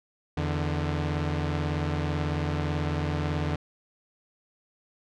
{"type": "tone pair together", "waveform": "sawtooth", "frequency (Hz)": [83.29, 148.4], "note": ["E2", "D3"], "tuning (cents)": [18, 18], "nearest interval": "minor seventh", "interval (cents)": 1000, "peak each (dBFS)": [-25, -25], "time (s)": [0.37, 3.56], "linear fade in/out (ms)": 5, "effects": ["low-pass 4000 Hz 12 dB/octave"]}